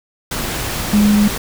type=tone in noise; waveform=sine; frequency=207.7 Hz; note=G#3; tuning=in tune; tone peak=-9 dBFS; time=0.93-1.28 s; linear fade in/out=5 ms; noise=pink; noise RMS=-22 dBFS; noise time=0.31-1.38 s; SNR=+10 dB; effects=none